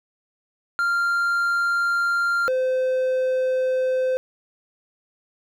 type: tone pair in turn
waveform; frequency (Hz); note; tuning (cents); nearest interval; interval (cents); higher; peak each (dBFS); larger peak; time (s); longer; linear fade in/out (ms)
triangle; 1391 / 515.3; F6 / C5; -7 / -27; octave + perfect fourth; 1720; first; -17; neither; 0.79-2.48 / 2.48-4.17; neither; 0
effects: none